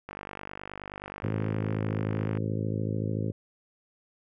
click train, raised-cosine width 0.5 ms, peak -23 dBFS, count 114, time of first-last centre 0.09-2.373 s, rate 49.5 Hz
harmonic tone, 53.6 Hz, A1, 45 cents flat, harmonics 2 / 3 / 4 / 5 / 6 / 7 / 8 / 9 / 10, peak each -30 / -34 / -36 / -38 / -40 / -41 / -42 / -43 / -44 dBFS, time 1.23-3.32 s, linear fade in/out 10 ms
effects none

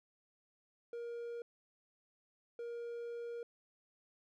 triangle tone bursts at uneven times, 471.4 Hz, A#4, 19 cents sharp, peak -39 dBFS, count 2, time 0.93-1.42 / 2.59-3.43 s, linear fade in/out 2 ms, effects none

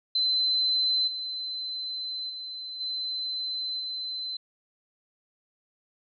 sine tone with level steps, 4057 Hz, B7, 46 cents sharp, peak -22 / -31 / -35 / -29 / -31 dBFS, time 0.15-4.37 s, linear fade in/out 5 ms, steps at 1.07 / 2.29 / 2.8 / 3.79 s, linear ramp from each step 10 ms, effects none

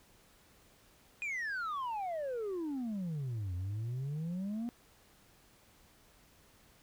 sine exponential two-way sweep, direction down then up, 2489 to 87.31 to 243.2 Hz, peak -32 dBFS, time 1.22-4.69 s, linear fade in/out 0 ms, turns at 3.54 s, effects tanh soft clip ceiling -34 dBFS + pink hiss -64 dBFS RMS until 6.82 s

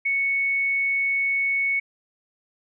sine tone, 2215 Hz, C#7, 2 cents flat, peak -20 dBFS, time 0.05-1.8 s, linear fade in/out 10 ms, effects none

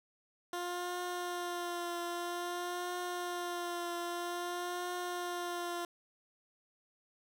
15% pulse tone with vibrato, 351.3 Hz, F4, 10 cents sharp, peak -30 dBFS, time 0.53-5.85 s, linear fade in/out 2 ms, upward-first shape triangle, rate 0.51 Hz, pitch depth 29 cents each way, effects none

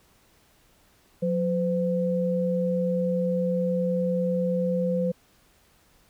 sine tone pair together, 180.31 / 510 Hz, F#3 / C5, -44 / -44 cents, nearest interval octave + tritone, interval 1800 cents, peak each -25 dBFS, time 1.22-5.12 s, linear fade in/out 10 ms, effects pink hiss -61 dBFS RMS until 6.09 s

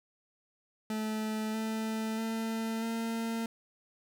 40% pulse tone with pitch steps, 217.2 / 220.6 / 224.1 / 227.6 Hz, A3 / A3 / A3 / A#3, -22 / +5 / +32 / -41 cents, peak -31 dBFS, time 0.9-3.46 s, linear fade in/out 2 ms, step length 640 ms, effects none

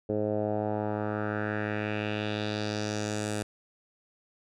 10% pulse tone with low-pass filter sweep, 105.7 Hz, G#2, 31 cents sharp, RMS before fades -31 dBFS, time 0.09-3.43 s, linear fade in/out 5 ms, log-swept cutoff 480 to 9300 Hz, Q 2.6, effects none

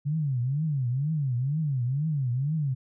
sine tone with vibrato, 138.59 Hz, C#3, in tune, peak -24 dBFS, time 0.05-2.75 s, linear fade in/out 20 ms, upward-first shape triangle, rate 2.1 Hz, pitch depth 280 cents each way, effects none

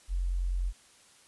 sine tone, 44.73 Hz, F1, 42 cents sharp, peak -27 dBFS, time 0.08-0.73 s, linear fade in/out 50 ms, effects white hiss -59 dBFS RMS until 1.27 s + resampled to 24000 Hz

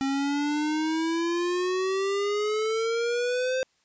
square exponential sweep, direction up, 269 to 523.3 Hz, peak -25 dBFS, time 0.01-3.63 s, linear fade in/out 0 ms, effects white hiss -68 dBFS RMS until 3.84 s + resampled to 16000 Hz

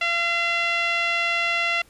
5% pulse tone with low-pass filter, 683 Hz, F5, 39 cents flat, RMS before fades -23 dBFS, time 0.01-1.82 s, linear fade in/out 5 ms, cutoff 2500 Hz, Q 2.7, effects pink hiss -55 dBFS RMS until 1.89 s + resampled to 32000 Hz

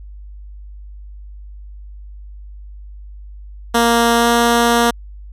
10% pulse tone with pitch glide, 233.8 to 235.6 Hz, A#3 to A#3, +5 to +19 cents, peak -3 dBFS, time 3.74-4.91 s, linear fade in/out 10 ms, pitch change +14 cents, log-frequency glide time 4.16-4.28 s, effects added 50 Hz sine -32 dBFS peak until 5.32 s + resampled to 32000 Hz

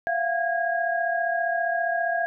sine tone cluster, 681 / 716 / 1639 Hz, F5 / F5 / G#6, -44 / +43 / -23 cents, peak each -25 / -29 / -27 dBFS, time 0.07-2.26 s, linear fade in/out 0 ms, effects none

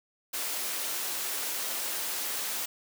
white high-pass noise, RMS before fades -33 dBFS, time 0.33-2.66 s, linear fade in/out 10 ms, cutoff 300 Hz, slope 12 dB/octave, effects none

